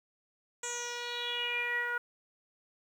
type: tone with low-pass filter sweep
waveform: 10% pulse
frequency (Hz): 481.3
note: B4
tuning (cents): -45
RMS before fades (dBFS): -35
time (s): 0.63-1.98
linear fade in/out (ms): 5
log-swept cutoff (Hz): 7500 to 1500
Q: 7
effects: 10-bit